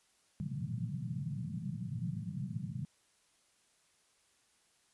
pink band-pass noise, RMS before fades -39 dBFS, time 0.4-2.85 s, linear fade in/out 0 ms, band 110 to 190 Hz, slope 48 dB/octave, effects white hiss -71 dBFS RMS until 4.93 s + resampled to 24000 Hz

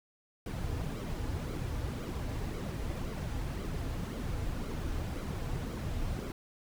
brown noise with flanger, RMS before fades -36 dBFS, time 0.46-6.32 s, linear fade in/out 2 ms, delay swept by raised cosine 1.1 to 5.5 ms, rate 1.9 Hz, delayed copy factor -0.55, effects none

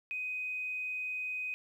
triangle tone with tanh clipping, 2505 Hz, D#7, 11 cents sharp, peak -34 dBFS, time 0.11-1.54 s, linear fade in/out 0 ms, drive 3 dB, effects none

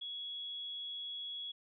sine tone, 3351 Hz, G#7, 15 cents sharp, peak -40 dBFS, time 0.01-1.52 s, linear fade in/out 10 ms, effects none

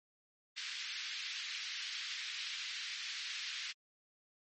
white band-pass noise, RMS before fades -43 dBFS, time 0.56-3.73 s, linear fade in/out 20 ms, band 1700 to 4800 Hz, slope 24 dB/octave, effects MP3 32 kbps

